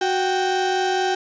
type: tone pair together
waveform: 35% pulse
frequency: 370 / 784.5 Hz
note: F#4 / G5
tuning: 0 / +1 cents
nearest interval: octave + minor second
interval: 1301 cents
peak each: -20 dBFS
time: 0.01-1.15 s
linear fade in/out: 5 ms
effects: resampled to 16000 Hz + 8-bit